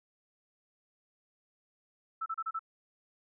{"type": "tone bursts", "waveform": "sine", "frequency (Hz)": 1318.5, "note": "E6", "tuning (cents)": 0, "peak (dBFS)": -32, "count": 5, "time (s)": [2.21, 2.593], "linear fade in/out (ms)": 10, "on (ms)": 51, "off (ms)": 32, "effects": []}